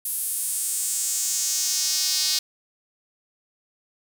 square tone with high-pass filter sweep, 168.6 Hz, E3, 39 cents sharp, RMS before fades -25 dBFS, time 0.05-2.39 s, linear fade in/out 5 ms, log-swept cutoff 11000 to 4600 Hz, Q 2.7, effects none

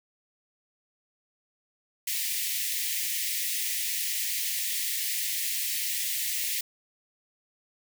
white high-pass noise, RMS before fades -30 dBFS, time 2.07-6.61 s, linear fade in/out 5 ms, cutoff 1800 Hz, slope 96 dB/octave, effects none

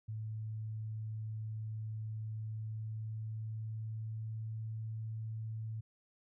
sine tone with pitch glide, 109.2 to 110.6 Hz, A2 to A2, -13 to +9 cents, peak -38 dBFS, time 0.08-5.81 s, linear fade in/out 10 ms, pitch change +22 cents, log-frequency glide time 2.32-4.74 s, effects none

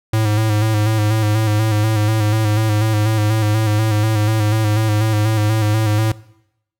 square tone with vibrato, 107.7 Hz, A2, 37 cents flat, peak -14 dBFS, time 0.13-6.12 s, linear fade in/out 5 ms, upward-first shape square, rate 4.1 Hz, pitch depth 37 cents each way, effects noise-tail reverb RT60 0.8 s tail -20 dB re dry

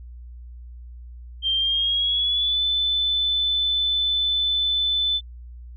sine tone with pitch glide, 3166 to 3513 Hz, G7 to A7, +17 to -3 cents, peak -19 dBFS, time 1.42-5.21 s, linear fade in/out 50 ms, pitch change +180 cents, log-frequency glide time 1.56-2.63 s, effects added 60 Hz sine -37 dBFS peak until 5.76 s

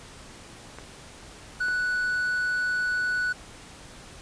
clicks, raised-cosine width 0.5 ms, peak -24 dBFS, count 2, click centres 0.786 / 1.684 s
triangle tone, 1480 Hz, F#6, in tune, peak -22 dBFS, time 1.6-3.33 s, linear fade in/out 10 ms
effects pink hiss -46 dBFS RMS until 4.21 s + resampled to 22050 Hz

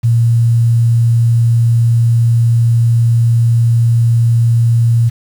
sine tone with quantisation, 116.54 Hz, A#2, in tune, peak -7 dBFS, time 0.03-5.1 s, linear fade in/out 20 ms, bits 6, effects none

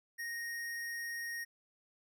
square tone, 1864.7 Hz, A#6, in tune, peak -39 dBFS, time 0.18-1.45 s, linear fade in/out 20 ms, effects none

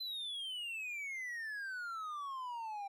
triangle exponential sweep, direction down, 4093 to 784 Hz, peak -38 dBFS, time 0-2.88 s, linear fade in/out 10 ms, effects none

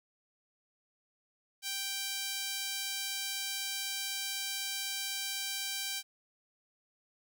sawtooth tone with high-pass filter, 784 Hz, G5, in tune, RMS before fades -37 dBFS, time 1.62-6.03 s, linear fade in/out 50 ms, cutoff 3300 Hz, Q 0.91, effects none

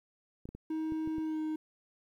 clicks, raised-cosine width 3 ms, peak -31 dBFS, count 6, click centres 0.455 / 0.49 / 0.55 / 0.922 / 1.075 / 1.183 s
triangle tone with pitch glide, 316 to 311.5 Hz, D#4 to D#4, +27 to +2 cents, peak -30 dBFS, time 0.7-1.56 s, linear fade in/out 5 ms, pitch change -25 cents, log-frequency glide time 1.22-1.39 s
effects 11-bit

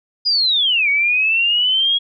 sine linear two-way sweep, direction down then up, 4978 to 2227 to 3320 Hz, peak -13 dBFS, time 0.25-1.99 s, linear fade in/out 20 ms, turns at 0.89 s, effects none

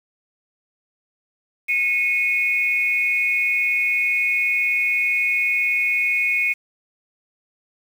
sine tone pair together, 2182 / 2481 Hz, C#7 / D#7, -28 / -6 cents, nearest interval major second, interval 222 cents, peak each -20 dBFS, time 1.68-6.54 s, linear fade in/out 20 ms, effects 7-bit

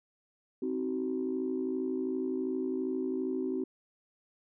sine chord, C diminished, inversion none, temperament just, 261.6 / 314 / 376.7 Hz, C4 / Eb4 / Gb4, 0 / +16 / +31 cents, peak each -33 / -37 / -33 dBFS, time 0.62-3.64 s, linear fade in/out 5 ms, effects tanh soft clip ceiling -22 dBFS

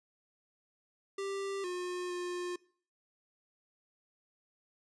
square tone with pitch steps, 393.4 / 358.9 / 355.8 Hz, G4 / F4 / F4, +6 / +47 / +32 cents, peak -36 dBFS, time 1.18-2.56 s, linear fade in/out 5 ms, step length 460 ms, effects noise-tail reverb RT60 0.5 s tail -22 dB re dry + resampled to 22050 Hz

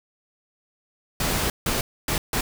pink noise bursts at uneven times, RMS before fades -24 dBFS, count 4, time 1.2-1.5 / 1.66-1.81 / 2.08-2.18 / 2.33-2.41 s, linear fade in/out 2 ms, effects none

